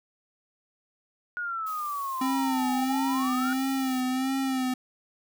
sine exponential two-way sweep, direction down then up, 1458 to 784 to 1458 Hz, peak -29 dBFS, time 1.37-3.53 s, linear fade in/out 0 ms, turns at 2.87 s
blue noise, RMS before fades -45 dBFS, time 1.66-4.01 s, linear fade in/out 10 ms
square tone with vibrato, 261.6 Hz, C4, in tune, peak -26 dBFS, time 2.21-4.74 s, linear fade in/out 5 ms, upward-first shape sine, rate 1.5 Hz, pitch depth 48 cents each way
effects none

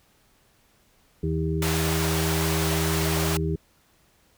harmonic tone, 80.2 Hz, E2, 47 cents flat, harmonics 1 / 2 / 4 / 5, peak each -28 / -26 / -32 / -30 dBFS, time 1.23-3.56 s, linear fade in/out 5 ms
pink high-pass noise, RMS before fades -29 dBFS, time 1.62-3.37 s, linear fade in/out 2 ms, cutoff 500 Hz, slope 96 dB/octave
effects pink hiss -62 dBFS RMS until 4.37 s

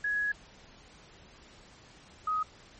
sine tone pair in turn, 1675 / 1258 Hz, G#6 / D#6, +14 / +19 cents, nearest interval perfect fourth, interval 495 cents, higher first, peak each -27 / -27 dBFS, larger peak neither, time 0.04-0.32 / 2.27-2.43 s, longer first, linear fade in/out 5 ms, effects pink hiss -55 dBFS RMS until 2.79 s + MP3 32 kbps

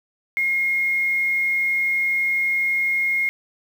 sine tone with quantisation, 2146 Hz, C7, 43 cents sharp, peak -18 dBFS, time 0.37-3.29 s, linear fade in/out 0 ms, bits 7, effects none

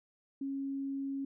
sine tone, 274 Hz, C#4, 20 cents flat, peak -34 dBFS, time 0.41-1.25 s, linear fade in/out 5 ms, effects none

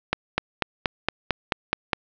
accelerating click train, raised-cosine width 0.3 ms, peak -4 dBFS, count 9, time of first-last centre 0.13-1.932 s, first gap 250 ms, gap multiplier 0.97, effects low-pass 5000 Hz 12 dB/octave

